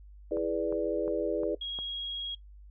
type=chord; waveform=sine; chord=E dominant seventh; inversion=none; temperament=equal; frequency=329.6 / 415.3 / 493.9 / 587.3 Hz; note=E4 / G#4 / B4 / D5; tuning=0 / 0 / 0 / 0 cents; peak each=-33 dBFS; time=0.31-1.55 s; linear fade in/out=5 ms
type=click train; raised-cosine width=1 ms; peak=-29 dBFS; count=5; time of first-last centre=0.37-1.788 s; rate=2.82 Hz
type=tone; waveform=sine; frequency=3293 Hz; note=G#7; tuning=15 cents flat; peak=-33 dBFS; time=1.61-2.35 s; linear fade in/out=5 ms
effects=noise-tail reverb RT60 0.1 s tail -18 dB re dry + added 50 Hz sine -48 dBFS peak until 2.7 s